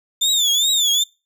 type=tone with vibrato; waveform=30% pulse; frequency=3547 Hz; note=A7; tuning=13 cents sharp; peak=-12 dBFS; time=0.21-1.04 s; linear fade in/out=10 ms; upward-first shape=triangle; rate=2.5 Hz; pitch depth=150 cents each way; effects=noise-tail reverb RT60 0.3 s tail -25 dB re dry